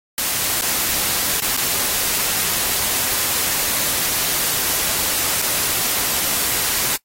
white noise with dropouts, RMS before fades -20 dBFS, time 0.18-6.96 s, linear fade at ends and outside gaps 0 ms, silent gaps 0.611-0.621 / 1.401-1.422 / 1.566-1.574 / 5.416-5.422 s, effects noise-tail reverb RT60 0.1 s tail -20 dB re dry + AAC 48 kbps

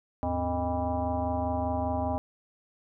sine tone with frequency modulation, 440 Hz, A4, in tune, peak -26 dBFS, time 0.23-2.18 s, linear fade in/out 0 ms, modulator 181 Hz, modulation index 2.6, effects none

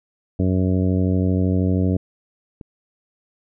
harmonic tone, 92.8 Hz, F#2, 6 cents sharp, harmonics 1 / 2 / 3 / 4 / 5 / 6 / 7, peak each -19 / -21 / -23 / -30 / -30 / -34 / -35 dBFS, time 0.39-1.97 s, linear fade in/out 5 ms
click, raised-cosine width 3 ms, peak -23 dBFS, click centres 2.612 s
effects none

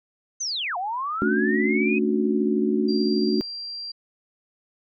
sine linear two-way sweep, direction down then up, 6360 to 691 to 2548 Hz, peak -25 dBFS, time 0.4-1.99 s, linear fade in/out 10 ms, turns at 0.77 s
sine chord, D major seventh, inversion second, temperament just, 220.2 / 275.3 / 293.7 / 367.1 Hz, A3 / C#4 / D4 / F#4, +2 / -12 / 0 / -14 cents, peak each -23 / -28 / -26 / -24 dBFS, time 1.22-3.41 s, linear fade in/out 0 ms
sine tone, 4735 Hz, D8, 13 cents sharp, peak -31 dBFS, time 2.88-3.92 s, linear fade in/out 10 ms
effects none

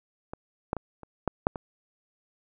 clicks, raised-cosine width 1 ms, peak -22 / -12 / -19 / -29 / -11 / -7 / -20 dBFS, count 7, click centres 0.335 / 0.731 / 0.767 / 1.033 / 1.277 / 1.469 / 1.558 s, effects none

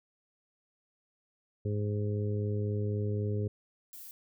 harmonic tone, 103.83 Hz, G#2, in tune, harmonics 1 / 2 / 3 / 4 / 5, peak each -30 / -39 / -43 / -37 / -45 dBFS, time 1.65-3.48 s, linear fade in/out 5 ms
violet noise, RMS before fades -47 dBFS, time 3.93-4.11 s, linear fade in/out 0 ms
effects none

